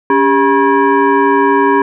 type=tone with frequency modulation; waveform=sine; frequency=282.5 Hz; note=C#4; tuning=33 cents sharp; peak=-7 dBFS; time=0.1-1.82 s; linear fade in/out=2 ms; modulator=682 Hz; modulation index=1.6; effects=none